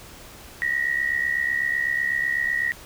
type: tone pair together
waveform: sine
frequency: 1864.7 / 1932.7 Hz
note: A#6 / B6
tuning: 0 / -38 cents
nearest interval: minor second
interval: 62 cents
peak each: -24 dBFS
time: 0.62-2.72 s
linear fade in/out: 0 ms
effects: pink hiss -44 dBFS RMS until 2.85 s